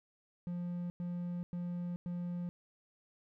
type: tone bursts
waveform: triangle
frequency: 175.5 Hz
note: F3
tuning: 9 cents sharp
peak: -34 dBFS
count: 4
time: 0.47-2.49 s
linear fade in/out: 0 ms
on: 430 ms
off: 100 ms
effects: none